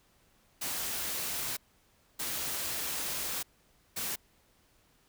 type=noise bursts at uneven times; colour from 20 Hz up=white; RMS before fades=-35 dBFS; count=3; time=0.61-1.57 / 2.19-3.43 / 3.96-4.16 s; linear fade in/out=10 ms; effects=pink hiss -67 dBFS RMS until 5.08 s